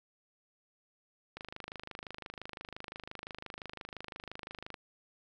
click train, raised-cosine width 0.3 ms, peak -26 dBFS, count 88, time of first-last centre 1.37-4.742 s, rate 25.8 Hz, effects none

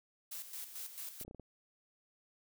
blue noise with tremolo, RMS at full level -44 dBFS, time 0.31-1.24 s, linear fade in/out 10 ms, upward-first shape square, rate 4.5 Hz, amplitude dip 60%
clicks, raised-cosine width 2 ms, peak -37 dBFS, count 6, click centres 1.213 / 1.249 / 1.28 / 1.311 / 1.347 / 1.397 s
effects none

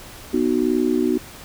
sine chord, B major, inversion none, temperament just, 246.9 / 308.7 / 370.4 Hz, B3 / D#4 / F#4, 0 / -14 / +2 cents, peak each -21 dBFS, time 0.33-1.18 s, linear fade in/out 10 ms, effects pink hiss -40 dBFS RMS until 1.44 s

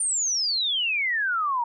sine exponential sweep, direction down, 9280 to 920 Hz, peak -22 dBFS, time 0-1.64 s, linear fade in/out 5 ms, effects none

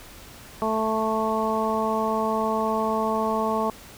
harmonic tone, 220 Hz, A3, in tune, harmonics 1 / 2 / 3 / 4 / 5, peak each -28 / -28 / -28 / -28 / -28 dBFS, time 0.62-3.7 s, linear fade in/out 0 ms, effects pink hiss -45 dBFS RMS until 3.97 s

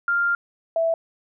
sine tone pair in turn, 1396.9 / 659.2 Hz, F6 / E5, 0 / 0 cents, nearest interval octave + minor second, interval 1300 cents, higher first, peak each -18 dBFS, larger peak neither, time 0.08-0.35 / 0.76-0.94 s, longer first, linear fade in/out 2 ms, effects none

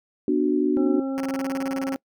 sine chord, B minor, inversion none, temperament just, 246.9 / 296.3 / 370.4 Hz, B3 / D4 / F#4, 0 / +15 / +2 cents, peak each -25 / -21 / -23 dBFS, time 0.28-1 s, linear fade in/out 2 ms
harmonic tone, 269.1 Hz, C4, 49 cents sharp, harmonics 1 / 2 / 3 / 5, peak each -25 / -32 / -40 / -43 dBFS, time 0.77-1.96 s, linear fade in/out 0 ms
5% pulse tone bursts, 187 Hz, F#3, 19 cents sharp, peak -21 dBFS, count 15, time 1.18-1.946 s, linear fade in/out 0 ms, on 24 ms, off 29 ms
effects noise-tail reverb RT60 0.1 s tail -24 dB re dry

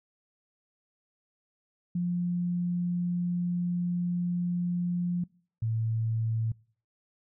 sine tone pair in turn, 175.9 / 112.45 Hz, F3 / A2, +13 / +38 cents, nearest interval minor sixth, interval 775 cents, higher first, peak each -26 dBFS, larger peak neither, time 1.95-5.24 / 5.62-6.52 s, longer first, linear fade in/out 5 ms, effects noise-tail reverb RT60 0.5 s tail -25 dB re dry

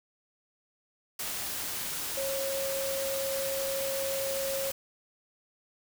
sine tone in noise, 544 Hz, C#5, 33 cents flat, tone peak -31 dBFS, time 2.17-4.71 s, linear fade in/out 5 ms, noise white, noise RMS -35 dBFS, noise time 1.19-4.72 s, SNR +1 dB, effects none

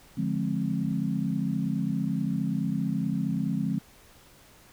sine chord, D half-diminished seventh, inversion none, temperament just, 146.83 / 176.2 / 211.4 / 264.3 Hz, D3 / F3 / Ab3 / C4, 0 / +16 / +31 / +18 cents, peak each -32 / -30 / -30 / -32 dBFS, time 0.17-3.79 s, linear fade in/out 10 ms, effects pink hiss -55 dBFS RMS until 4.72 s

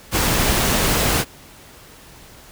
pink noise, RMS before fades -18 dBFS, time 0.11-1.25 s, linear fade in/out 50 ms, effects pink hiss -44 dBFS RMS until 2.51 s

